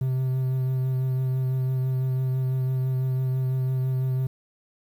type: tone with vibrato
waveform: triangle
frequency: 130.1 Hz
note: C3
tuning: 9 cents flat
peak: -20 dBFS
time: 0.01-4.27 s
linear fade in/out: 5 ms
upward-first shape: triangle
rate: 6 Hz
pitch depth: 19 cents each way
effects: 9-bit